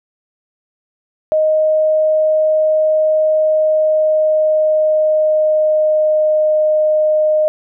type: tone with pitch glide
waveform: sine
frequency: 622.3 to 615.9 Hz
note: D#5 to D#5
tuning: 0 to -18 cents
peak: -10 dBFS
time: 1.32-7.48 s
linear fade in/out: 0 ms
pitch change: -18 cents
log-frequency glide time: 3.36-6.56 s
effects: none